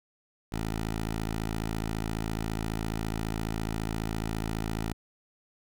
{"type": "tone", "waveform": "10% pulse", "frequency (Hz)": 54.6, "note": "A1", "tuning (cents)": -13, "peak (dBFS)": -22, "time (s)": [0.52, 4.93], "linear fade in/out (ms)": 5, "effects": []}